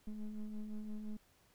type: ring-modulated tone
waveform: triangle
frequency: 105.1 Hz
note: G#2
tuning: 21 cents sharp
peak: -35 dBFS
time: 0.07-1.17 s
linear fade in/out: 5 ms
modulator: 108 Hz
effects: pink hiss -70 dBFS RMS until 1.54 s